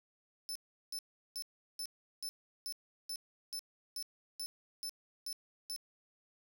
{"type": "tone bursts", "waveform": "sawtooth", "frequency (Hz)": 5274, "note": "E8", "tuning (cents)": 0, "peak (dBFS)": -36, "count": 13, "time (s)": [0.49, 5.762], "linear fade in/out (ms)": 0, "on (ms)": 64, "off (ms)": 370, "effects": []}